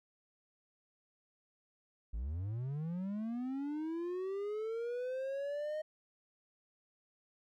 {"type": "linear sweep", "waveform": "triangle", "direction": "up", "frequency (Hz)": [49.02, 622.3], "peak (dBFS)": -34, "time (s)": [2.13, 5.82], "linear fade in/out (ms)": 10, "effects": []}